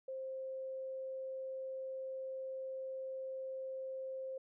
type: tone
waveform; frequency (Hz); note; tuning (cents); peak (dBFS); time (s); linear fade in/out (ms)
sine; 527; C5; +12; -40; 0.08-4.38; 5
effects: none